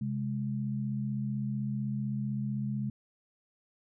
sine tone pair together, 131.9 / 207.7 Hz, C3 / G#3, +14 / 0 cents, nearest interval minor sixth, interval 786 cents, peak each -33 / -33 dBFS, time 0.01-2.9 s, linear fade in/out 5 ms, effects none

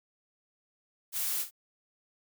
blue noise with echo, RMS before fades -32 dBFS, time 1.12-1.46 s, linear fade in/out 50 ms, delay 51 ms, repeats 1, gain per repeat -12 dB, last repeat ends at 1.511 s, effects none

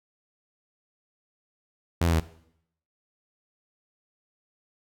sawtooth tone with pitch steps, 85.1 / 83.5 / 80.4 Hz, F2 / E2 / E2, -44 / +23 / -43 cents, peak -17 dBFS, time 2.01-2.199 s, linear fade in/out 5 ms, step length 63 ms, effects noise-tail reverb RT60 0.7 s tail -17 dB re dry

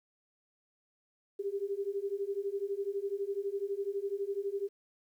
sine beating tone pair, 392 / 404 Hz, G4 / G#4, 0 / -48 cents, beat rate 12 Hz, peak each -36 / -35 dBFS, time 1.39-4.69 s, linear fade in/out 10 ms, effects 11-bit

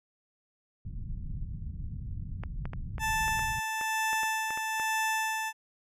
pink low-pass noise, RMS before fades -37 dBFS, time 0.85-3.6 s, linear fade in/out 5 ms, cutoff 160 Hz, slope 24 dB/octave
clicks, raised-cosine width 0.5 ms, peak -25 dBFS, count 12, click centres 2.436 / 2.655 / 2.734 / 2.982 / 3.281 / 3.393 / 3.812 / 4.131 / 4.233 / 4.506 / 4.575 / 4.798 s
20% pulse tone with tremolo, 880 Hz, A5, in tune, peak -22 dBFS, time 2.99-5.53 s, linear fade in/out 50 ms, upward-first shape sine, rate 1.1 Hz, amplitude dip 40%
effects resampled to 32000 Hz

